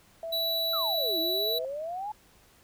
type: tone with pitch glide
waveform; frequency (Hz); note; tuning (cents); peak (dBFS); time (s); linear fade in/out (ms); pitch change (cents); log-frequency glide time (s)
sine; 660 to 649; E5 to E5; +2 to -27; -33; 0.23-1.65; 2; -29; 0.34-1.42
type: tone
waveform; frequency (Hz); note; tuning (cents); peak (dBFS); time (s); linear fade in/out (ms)
square; 3938; B7; -6; -28; 0.32-1.59; 10
type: exponential two-way sweep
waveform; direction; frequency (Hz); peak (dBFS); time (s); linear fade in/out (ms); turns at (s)
sine; down then up; 1396.9 to 318.7 to 867; -32; 0.73-2.12; 5; 1.19
effects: pink hiss -60 dBFS RMS until 2.63 s